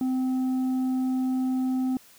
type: tone with tanh clipping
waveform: triangle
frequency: 258.1 Hz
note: C4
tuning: 23 cents flat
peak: -24 dBFS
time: 0.01-1.97 s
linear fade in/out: 2 ms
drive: 9 dB
effects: white hiss -54 dBFS RMS until 2.18 s